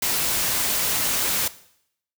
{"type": "noise", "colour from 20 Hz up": "white", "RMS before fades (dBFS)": -23, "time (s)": [0.02, 1.48], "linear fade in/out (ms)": 5, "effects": ["noise-tail reverb RT60 0.7 s tail -17 dB re dry"]}